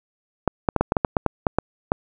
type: clicks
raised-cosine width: 1 ms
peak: -3 dBFS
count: 12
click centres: 0.477 / 0.688 / 0.763 / 0.81 / 0.921 / 0.968 / 1.048 / 1.168 / 1.263 / 1.468 / 1.586 / 1.919 s
effects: none